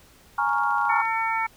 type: chord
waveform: sine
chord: Bb minor seventh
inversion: third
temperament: equal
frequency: 830.6 / 932.3 / 1108.7 / 1396.9 Hz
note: Ab5 / Bb5 / Db6 / F6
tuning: 0 / 0 / 0 / 0 cents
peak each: -26 dBFS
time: 0.38-1.02 s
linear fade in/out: 5 ms
type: clicks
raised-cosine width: 0.2 ms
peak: -32 dBFS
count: 11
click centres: 0.492 / 0.533 / 0.584 / 0.636 / 0.708 / 0.783 / 0.814 / 0.854 / 0.963 / 1.002 / 1.054 s
type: harmonic tone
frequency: 449.4 Hz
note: A4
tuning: 37 cents sharp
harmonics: 2 / 3 / 4 / 5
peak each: -25 / -29 / -34 / -28 dBFS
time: 0.89-1.47 s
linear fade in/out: 10 ms
effects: pink hiss -54 dBFS RMS until 1.56 s